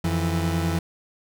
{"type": "tone pair together", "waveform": "30% pulse", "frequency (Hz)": [87.31, 164.81], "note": ["F2", "E3"], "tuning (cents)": [0, 0], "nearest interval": "major seventh", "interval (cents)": 1100, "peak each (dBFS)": -22, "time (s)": [0.04, 0.79], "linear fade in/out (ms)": 5, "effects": []}